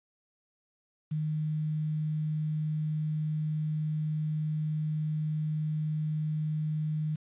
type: tone with quantisation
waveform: sine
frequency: 153.9 Hz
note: D#3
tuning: 19 cents flat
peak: -28 dBFS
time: 1.11-7.16 s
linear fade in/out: 10 ms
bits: 9
effects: resampled to 8000 Hz